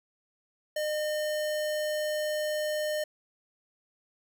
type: tone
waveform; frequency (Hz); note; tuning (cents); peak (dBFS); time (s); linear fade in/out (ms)
square; 608; D#5; -40; -29; 0.76-3.04; 5
effects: none